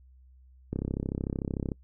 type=click train; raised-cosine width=3 ms; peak=-18 dBFS; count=34; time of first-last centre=0.73-1.718 s; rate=33.4 Hz; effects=noise-tail reverb RT60 0.1 s tail -25 dB re dry + added 64 Hz sine -53 dBFS peak until 1.83 s